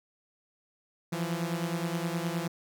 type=beating tone pair; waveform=sawtooth; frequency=166.2 / 175.8 Hz; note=E3 / F3; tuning=+15 / +12 cents; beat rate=9.6 Hz; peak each=-28 / -30 dBFS; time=1.12-2.48 s; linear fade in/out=10 ms; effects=none